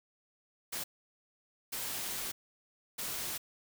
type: noise bursts at uneven times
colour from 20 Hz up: white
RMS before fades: -38 dBFS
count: 3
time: 0.72-0.84 / 1.72-2.32 / 2.98-3.38 s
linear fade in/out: 10 ms
effects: none